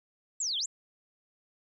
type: exponential two-way sweep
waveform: sine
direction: down then up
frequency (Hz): 7910 to 3018 to 7910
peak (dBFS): -29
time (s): 0.4-0.66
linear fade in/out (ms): 5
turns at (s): 0.58
effects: 11-bit